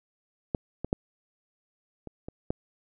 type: clicks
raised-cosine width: 2 ms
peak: -13 / -18 / -11 / -26 / -24 / -14 dBFS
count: 6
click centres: 0.548 / 0.846 / 0.929 / 2.073 / 2.285 / 2.505 s
effects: none